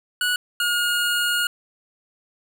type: tone pair in turn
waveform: 25% pulse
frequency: 1467 / 1431 Hz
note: F#6 / F6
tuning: -15 / +42 cents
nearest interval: unison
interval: 43 cents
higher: first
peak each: -16 dBFS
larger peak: neither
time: 0.21-0.36 / 0.6-1.47 s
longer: second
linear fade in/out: 2 ms
effects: none